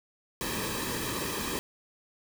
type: noise with comb filter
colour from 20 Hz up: pink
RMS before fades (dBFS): -33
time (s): 0.41-1.59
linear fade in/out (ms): 0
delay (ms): 1.4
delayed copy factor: -0.7
effects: none